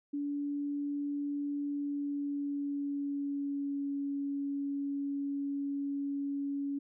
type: tone with pitch glide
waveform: sine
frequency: 287.1 to 281 Hz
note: D4 to C#4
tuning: -39 to +24 cents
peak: -32 dBFS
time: 0.13-6.79 s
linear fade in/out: 10 ms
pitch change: -37 cents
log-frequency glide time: 1.64-3.91 s
effects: none